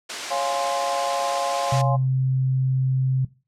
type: band-pass noise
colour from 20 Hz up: white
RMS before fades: -33 dBFS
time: 0.09-1.82 s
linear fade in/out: 10 ms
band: 320 to 6300 Hz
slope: 12 dB/octave
type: chord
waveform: sine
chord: Db major seventh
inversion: none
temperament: equal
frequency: 554.4 / 698.5 / 830.6 / 1046.5 Hz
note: Db5 / F5 / Ab5 / C6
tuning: 0 / 0 / 0 / 0 cents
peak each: -27 / -26 / -28 / -29 dBFS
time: 0.3-1.97 s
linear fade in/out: 20 ms
type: tone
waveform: sine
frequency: 131 Hz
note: C3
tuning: 2 cents sharp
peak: -18 dBFS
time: 1.72-3.25 s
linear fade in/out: 5 ms
effects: noise-tail reverb RT60 0.3 s tail -19 dB re dry + low-pass 10000 Hz 12 dB/octave